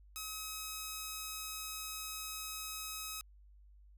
5% pulse tone, 1275 Hz, D#6, 42 cents sharp, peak -29 dBFS, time 0.16-3.21 s, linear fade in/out 0 ms, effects added 50 Hz sine -57 dBFS peak until 3.97 s

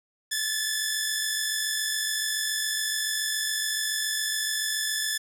10% pulse tone pair together, 1712.9 / 1760 Hz, A6 / A6, -47 / 0 cents, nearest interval unison, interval 47 cents, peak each -20 dBFS, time 0.31-5.18 s, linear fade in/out 10 ms, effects none

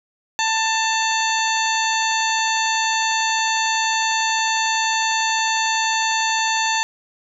harmonic tone, 889 Hz, A5, 18 cents sharp, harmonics 1 / 2 / 3 / 4 / 5 / 7 / 8, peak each -21 / -24 / -26 / -27 / -28 / -29 / -30 dBFS, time 0.39-6.83 s, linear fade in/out 0 ms, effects none

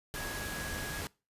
sine tone in noise, 1661.2 Hz, G#6, in tune, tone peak -41 dBFS, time 0.16-1.01 s, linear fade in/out 0 ms, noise pink, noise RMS -39 dBFS, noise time 0.14-1.07 s, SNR -5 dB, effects noise-tail reverb RT60 0.3 s tail -23 dB re dry + resampled to 32000 Hz

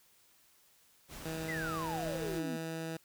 pink noise, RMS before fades -47 dBFS, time 1.08-2.42 s, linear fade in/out 50 ms
15% pulse tone with pitch glide, 160.7 to 162.66 Hz, E3 to E3, -44 to -23 cents, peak -31 dBFS, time 1.25-2.97 s, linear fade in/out 5 ms, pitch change +21 cents, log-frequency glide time 1.67-1.97 s
sine exponential sweep, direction down, 2093 to 226.6 Hz, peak -37 dBFS, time 1.48-2.57 s, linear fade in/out 10 ms
effects white hiss -66 dBFS RMS until 3.04 s

